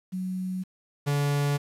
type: tone pair in turn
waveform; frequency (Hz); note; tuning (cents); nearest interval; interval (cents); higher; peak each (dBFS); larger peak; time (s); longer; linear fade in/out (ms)
sine / 45% pulse; 185.3 / 143.59; F#3 / D3; +3 / -39; major third; 442; first; -28 / -23; second; 0.12-0.64 / 1.06-1.58; neither; 20
effects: resampled to 32000 Hz + 9-bit